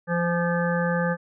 harmonic tone with a mistuned harmonic, 172.5 Hz, F3, 21 cents flat, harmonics 1 / 3 / 5 / 7 / 9 / 10, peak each -24 / -26 / -33 / -33 / -32 / -32 dBFS, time 0.07-1.17 s, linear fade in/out 50 ms, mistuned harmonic 5, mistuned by -17 cents, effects none

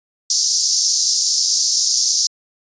pink band-pass noise, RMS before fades -17 dBFS, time 0.3-2.27 s, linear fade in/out 2 ms, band 4900 to 6600 Hz, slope 48 dB/octave, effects resampled to 16000 Hz

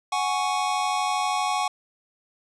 square chord, F# suspended second, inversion none, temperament just, 740 / 832.5 / 1110 Hz, F#5 / G#5 / C#6, 0 / +4 / +2 cents, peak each -28 dBFS, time 0.12-1.68 s, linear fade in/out 5 ms, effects resampled to 22050 Hz + 10-bit

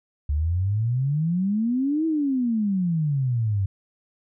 sine exponential two-way sweep, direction up then down, 70.3 to 327.3 to 94.4 Hz, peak -20 dBFS, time 0.29-3.66 s, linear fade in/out 5 ms, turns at 2.06 s, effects none

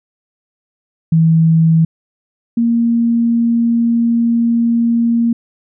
sine tone pair in turn, 162.4 / 233.2 Hz, E3 / A#3, -26 / +1 cents, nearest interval tritone, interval 627 cents, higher second, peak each -7 / -10 dBFS, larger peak first, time 1.12-1.85 / 2.57-5.33 s, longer second, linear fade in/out 5 ms, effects none

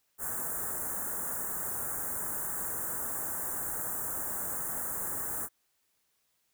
white band-stop noise, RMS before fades -35 dBFS, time 0.18-5.49 s, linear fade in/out 50 ms, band 1700 to 7300 Hz, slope 48 dB/octave, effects white hiss -75 dBFS RMS until 6.53 s

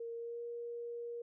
sine tone with pitch glide, 464.1 to 472.5 Hz, A#4 to A#4, -8 to +23 cents, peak -40 dBFS, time 0-1.22 s, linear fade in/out 5 ms, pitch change +31 cents, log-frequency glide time 0.14-0.41 s, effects none

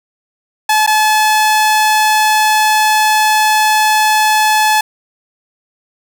sawtooth tone with dropouts, 860 Hz, A5, 40 cents flat, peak -5 dBFS, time 0.69-4.81 s, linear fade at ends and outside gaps 5 ms, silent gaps 0.865-0.874 s, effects 7-bit

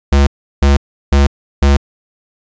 square tone bursts, 70 Hz, C#2, 18 cents sharp, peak -7 dBFS, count 4, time 0.12-1.77 s, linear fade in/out 5 ms, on 150 ms, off 350 ms, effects resampled to 16000 Hz

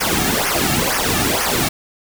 pink noise with flanger, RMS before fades -18 dBFS, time 0-1.69 s, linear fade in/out 10 ms, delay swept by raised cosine 0.25 to 2.05 ms, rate 2.1 Hz, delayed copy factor -0.8, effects none

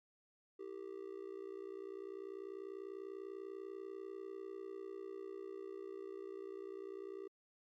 triangle tone with amplitude modulation, 391 Hz, G4, 4 cents flat, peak -39 dBFS, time 0.59-7.28 s, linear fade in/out 10 ms, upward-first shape sine, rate 60.2 Hz, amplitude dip 90%, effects MP3 64 kbps

